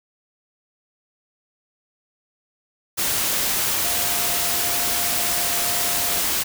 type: tone in noise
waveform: sine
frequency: 698.5 Hz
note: F5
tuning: in tune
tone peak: -33 dBFS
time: 3.84-6.21 s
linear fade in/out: 20 ms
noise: white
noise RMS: -22 dBFS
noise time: 2.97-6.44 s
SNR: -14 dB
effects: none